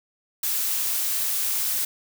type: noise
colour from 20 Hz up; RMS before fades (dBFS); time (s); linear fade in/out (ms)
blue; -25; 0.43-1.85; 5
effects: none